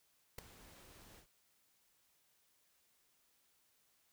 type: noise with ADSR envelope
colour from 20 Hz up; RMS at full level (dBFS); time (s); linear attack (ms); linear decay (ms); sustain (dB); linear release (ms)
pink; -41; 0.38-1.27; 8; 3; -19; 90
effects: white hiss -75 dBFS RMS until 4.12 s